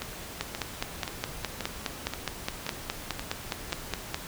two click trains, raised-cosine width 0.2 ms, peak -11 / -15 dBFS, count 19 / 8, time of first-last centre 0.41-4.144 / 0.02-3.724 s, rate 4.82 / 1.89 Hz, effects pink hiss -41 dBFS RMS until 4.27 s

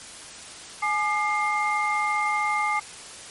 sine tone cluster, 842 / 1206 / 2112 Hz, G#5 / D6 / C7, +24 / +46 / +16 cents, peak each -26 dBFS, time 0.82-2.8 s, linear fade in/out 10 ms, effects white hiss -41 dBFS RMS until 3.3 s + MP3 48 kbps

